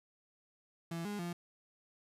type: tone with pitch steps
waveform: 35% pulse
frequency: 167.5 / 205.9 / 173.1 Hz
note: E3 / G#3 / F3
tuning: +28 / -15 / -15 cents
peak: -36 dBFS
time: 0.91-1.33 s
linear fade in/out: 5 ms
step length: 140 ms
effects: resampled to 32000 Hz